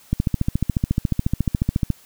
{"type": "click train", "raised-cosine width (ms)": 5, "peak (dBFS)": -6, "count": 26, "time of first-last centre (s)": [0.13, 1.903], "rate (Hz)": 14.1, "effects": ["white hiss -51 dBFS RMS until 2.05 s"]}